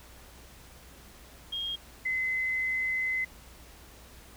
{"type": "tone pair in turn", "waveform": "sine", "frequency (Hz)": [3243, 2043], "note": ["G#7", "C7"], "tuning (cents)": [-42, -42], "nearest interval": "minor sixth", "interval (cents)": 800, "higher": "first", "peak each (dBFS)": [-31, -27], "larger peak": "second", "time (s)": [[1.52, 1.76], [2.05, 3.25]], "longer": "second", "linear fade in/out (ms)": 10, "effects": ["added 60 Hz sine -54 dBFS peak until 4.36 s", "pink hiss -53 dBFS RMS until 4.36 s"]}